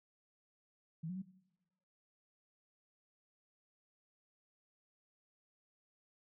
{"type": "tone with pitch steps", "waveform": "sine", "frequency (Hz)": [161.5, 182.6, 189], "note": ["E3", "F#3", "F#3"], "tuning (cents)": [-35, -23, 37], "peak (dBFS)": -39, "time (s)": [1.03, 1.222], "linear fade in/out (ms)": 10, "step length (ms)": 64, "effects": ["noise-tail reverb RT60 1.0 s tail -20 dB re dry"]}